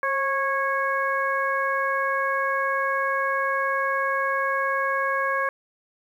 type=harmonic tone with a mistuned harmonic; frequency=550 Hz; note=C#5; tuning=14 cents flat; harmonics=1 / 2 / 3 / 4; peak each=-28 / -25 / -26 / -34 dBFS; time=0.03-5.49 s; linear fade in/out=2 ms; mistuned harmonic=1; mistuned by=-35 cents; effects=9-bit